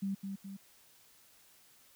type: tone with echo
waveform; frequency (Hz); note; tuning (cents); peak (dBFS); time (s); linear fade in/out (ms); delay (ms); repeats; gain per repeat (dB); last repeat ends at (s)
sine; 195.8; G3; -2; -32; 0.02-0.15; 10; 210; 2; -5; 0.57
effects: white hiss -63 dBFS RMS until 1.95 s